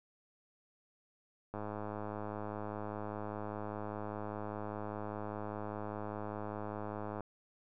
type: click train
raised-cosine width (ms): 1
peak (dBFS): -27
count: 596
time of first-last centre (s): 1.54-7.207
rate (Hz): 105
effects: none